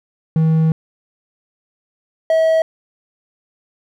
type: tone pair in turn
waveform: triangle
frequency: 159.9 / 644.6 Hz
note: D#3 / E5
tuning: +48 / -39 cents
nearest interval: 2 octaves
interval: 2413 cents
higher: second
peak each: -9 dBFS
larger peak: neither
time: 0.36-0.72 / 2.3-2.62 s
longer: first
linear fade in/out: 2 ms
effects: none